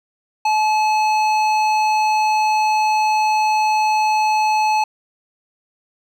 sine tone with hard clipping, 860 Hz, A5, 40 cents flat, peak -16 dBFS, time 0.45-4.84 s, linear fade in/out 5 ms, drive 12 dB, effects none

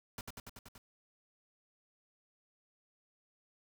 pink noise with echo, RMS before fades -43 dBFS, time 0.18-0.21 s, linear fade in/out 2 ms, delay 95 ms, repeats 6, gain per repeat -2 dB, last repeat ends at 0.78 s, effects none

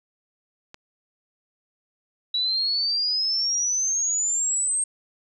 click, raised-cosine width 0.2 ms, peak -24 dBFS, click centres 0.744 s
sine exponential sweep, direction up, 3900 to 8480 Hz, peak -21 dBFS, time 2.34-4.84 s, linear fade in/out 5 ms
effects none

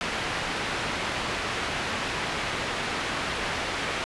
white low-pass noise, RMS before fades -30 dBFS, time 0.01-4.04 s, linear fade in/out 0 ms, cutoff 2500 Hz, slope 12 dB/octave, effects resampled to 24000 Hz

